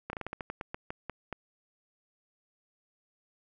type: slowing click train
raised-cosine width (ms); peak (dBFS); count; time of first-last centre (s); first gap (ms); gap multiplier
0.5; -21; 13; 0.1-1.327; 31; 1.2
effects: none